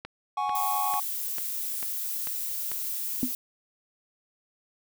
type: click train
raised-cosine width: 0.3 ms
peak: -21 dBFS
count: 7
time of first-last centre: 0.05-2.717 s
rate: 2.25 Hz
type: chord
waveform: triangle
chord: F# suspended second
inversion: none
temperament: equal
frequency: 740 / 830.6 / 1108.7 Hz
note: F#5 / G#5 / C#6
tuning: 0 / 0 / 0 cents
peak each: -31 / -27 / -28 dBFS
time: 0.37-1 s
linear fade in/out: 5 ms
type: noise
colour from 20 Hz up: violet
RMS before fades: -32 dBFS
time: 0.55-3.35 s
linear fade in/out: 2 ms
type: tone with exponential decay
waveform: sine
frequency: 254 Hz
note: B3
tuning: 49 cents sharp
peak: -19 dBFS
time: 3.23-3.32 s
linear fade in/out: 0 ms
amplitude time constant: 19 ms
effects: none